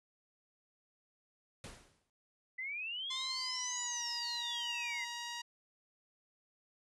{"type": "noise with exponential decay", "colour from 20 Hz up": "pink", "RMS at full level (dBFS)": -46, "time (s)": [1.64, 2.1], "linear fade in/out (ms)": 1, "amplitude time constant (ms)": 100}
{"type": "exponential two-way sweep", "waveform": "sine", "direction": "up then down", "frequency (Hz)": [1989, 7040, 1989], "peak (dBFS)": -38, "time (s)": [2.58, 5.05], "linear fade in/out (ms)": 10, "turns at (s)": 3.82}
{"type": "tone with pitch glide", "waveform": "10% pulse", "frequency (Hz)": [1047, 949.1], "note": ["C6", "A#5"], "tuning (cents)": [1, 31], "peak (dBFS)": -32, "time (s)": [3.1, 5.42], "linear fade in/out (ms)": 10, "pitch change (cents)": -170, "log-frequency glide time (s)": [3.29, 4.03]}
{"effects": ["resampled to 24000 Hz"]}